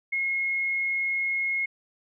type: tone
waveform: sine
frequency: 2161 Hz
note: C#7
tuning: 45 cents flat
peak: -24 dBFS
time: 0.12-1.66 s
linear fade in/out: 10 ms
effects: none